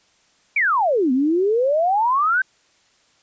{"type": "exponential two-way sweep", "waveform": "sine", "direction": "down then up", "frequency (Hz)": [2400, 247, 1578], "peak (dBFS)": -15, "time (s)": [0.56, 2.42], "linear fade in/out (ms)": 5, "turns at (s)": 1.12, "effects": ["white hiss -59 dBFS RMS until 3.22 s", "resampled to 16000 Hz"]}